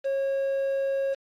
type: tone with quantisation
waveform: triangle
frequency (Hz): 545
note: C#5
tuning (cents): -29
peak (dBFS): -22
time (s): 0.04-1.15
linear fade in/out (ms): 20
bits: 7
effects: low-pass 4000 Hz 12 dB/octave + AAC 64 kbps